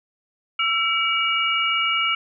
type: tone cluster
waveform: sine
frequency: 1337 / 2288 / 2869 Hz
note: E6 / D7 / F7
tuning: +24 / -46 / +46 cents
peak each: -23 dBFS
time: 0.59-2.15 s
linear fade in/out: 5 ms
effects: none